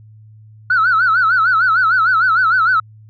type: tone with vibrato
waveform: sine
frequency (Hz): 1400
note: F6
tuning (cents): +4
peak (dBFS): -9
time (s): 0.7-2.8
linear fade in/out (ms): 5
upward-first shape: sine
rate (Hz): 6.6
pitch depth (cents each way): 150
effects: tanh soft clip ceiling -7 dBFS + added 108 Hz sine -39 dBFS peak until 3.09 s